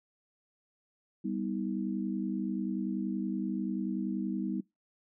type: chord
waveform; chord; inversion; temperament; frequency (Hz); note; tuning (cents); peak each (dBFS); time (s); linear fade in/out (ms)
sine; G augmented; none; equal with one note detuned; 196 / 246.9 / 316.9; G3 / B3 / D#4; 0 / 0 / +32; -34 / -36 / -36; 1.24-4.61; 10
effects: noise-tail reverb RT60 0.2 s tail -23 dB re dry